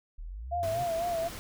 sine exponential sweep, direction up, 35.17 to 138.59 Hz, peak -37 dBFS, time 0.18-0.85 s, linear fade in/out 10 ms
sine tone with vibrato, 679 Hz, F5, 49 cents flat, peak -28 dBFS, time 0.51-1.29 s, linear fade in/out 20 ms, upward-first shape sine, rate 4 Hz, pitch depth 64 cents each way
pink noise, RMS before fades -42 dBFS, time 0.63-1.39 s, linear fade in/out 0 ms
effects none

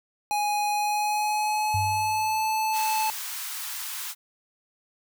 square tone with pitch glide, 831 to 871.8 Hz, G#5 to A5, +1 to -16 cents, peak -24 dBFS, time 0.31-3.1 s, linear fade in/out 0 ms, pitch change +83 cents, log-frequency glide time 0.71-2.42 s
sine tone with exponential decay, 98 Hz, G2, in tune, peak -24 dBFS, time 1.74-2.57 s, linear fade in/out 5 ms, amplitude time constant 180 ms
white high-pass noise, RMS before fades -34 dBFS, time 2.72-4.15 s, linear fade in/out 50 ms, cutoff 840 Hz, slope 48 dB/octave
effects none

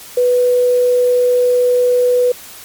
sine tone with quantisation, 493.9 Hz, B4, in tune, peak -9 dBFS, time 0.17-2.32 s, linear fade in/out 5 ms, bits 6, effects white hiss -35 dBFS RMS until 2.64 s + MP3 96 kbps

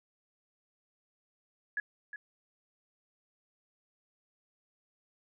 sine tone with echo, 1687 Hz, G#6, 27 cents sharp, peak -30 dBFS, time 1.77-1.8 s, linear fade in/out 2 ms, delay 360 ms, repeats 1, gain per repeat -10 dB, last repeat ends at 2.16 s, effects none

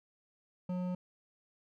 triangle tone with hard clipping, 180.8 Hz, F#3, 40 cents flat, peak -35 dBFS, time 0.69-0.95 s, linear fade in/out 5 ms, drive 14 dB, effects none

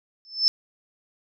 sine tone with exponential growth, 5274 Hz, E8, in tune, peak -12 dBFS, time 0.25-0.48 s, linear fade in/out 0 ms, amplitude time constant 50 ms, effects none

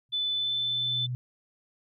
sine tone with exponential growth, 124.6 Hz, B2, 16 cents sharp, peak -28 dBFS, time 0.09-1.15 s, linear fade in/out 0 ms, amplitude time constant 230 ms
sine tone with pitch glide, 3501 to 3523 Hz, A7 to A7, -9 to +1 cents, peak -26 dBFS, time 0.12-1.07 s, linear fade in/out 20 ms, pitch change +10 cents, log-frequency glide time 0.35-0.52 s
effects none

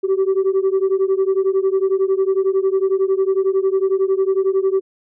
sine beating tone pair, 380 / 391 Hz, F#4 / G4, +46 / -4 cents, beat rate 11 Hz, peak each -15 / -16 dBFS, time 0.03-4.81 s, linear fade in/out 20 ms, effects tanh soft clip ceiling -11 dBFS

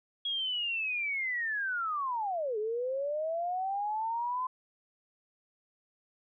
sine linear two-way sweep, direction down then up, 3323 to 415.3 to 1031 Hz, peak -30 dBFS, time 0.25-4.47 s, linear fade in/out 5 ms, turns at 2.58 s, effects none

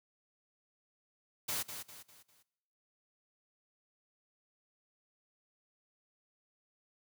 white noise with echo, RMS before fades -36 dBFS, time 1.48-1.63 s, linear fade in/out 10 ms, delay 200 ms, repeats 4, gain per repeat -8 dB, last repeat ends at 2.43 s, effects noise-tail reverb RT60 1.0 s tail -22 dB re dry

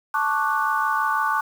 sine chord, D major seventh, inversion second, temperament equal, 880 / 1108.7 / 1174.7 / 1480 Hz, A5 / C#6 / D6 / F#6, 0 / 0 / 0 / 0 cents, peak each -25 dBFS, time 0.14-1.41 s, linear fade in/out 5 ms, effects 7-bit

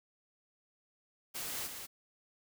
white noise with echo, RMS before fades -40 dBFS, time 1.34-1.68 s, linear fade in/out 20 ms, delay 190 ms, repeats 1, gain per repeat -5 dB, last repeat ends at 1.87 s, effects none

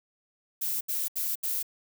violet noise bursts, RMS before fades -30 dBFS, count 4, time 0.61-1.629 s, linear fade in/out 10 ms, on 200 ms, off 73 ms, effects none

